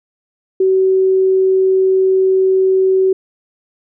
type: tone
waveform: sine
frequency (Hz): 378.9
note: F#4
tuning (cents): +41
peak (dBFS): -9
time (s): 0.6-3.13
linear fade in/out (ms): 5
effects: none